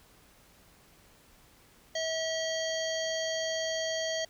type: harmonic tone with a mistuned harmonic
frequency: 645 Hz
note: E5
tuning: 38 cents flat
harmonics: 1 / 3 / 5 / 7 / 9 / 10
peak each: -32 / -38 / -38 / -39 / -45 / -42 dBFS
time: 1.95-4.25 s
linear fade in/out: 5 ms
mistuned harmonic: 10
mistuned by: +21 cents
effects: pink hiss -60 dBFS RMS until 4.29 s